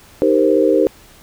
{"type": "chord", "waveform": "sine", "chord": "C minor seventh", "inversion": "first", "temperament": "equal", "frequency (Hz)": [311.1, 392, 466.2, 523.3], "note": ["Eb4", "G4", "Bb4", "C5"], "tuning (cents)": [0, 0, 0, 0], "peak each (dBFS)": -16, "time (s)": [0.22, 0.87], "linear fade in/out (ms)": 0, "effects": ["pink hiss -45 dBFS RMS until 1.22 s"]}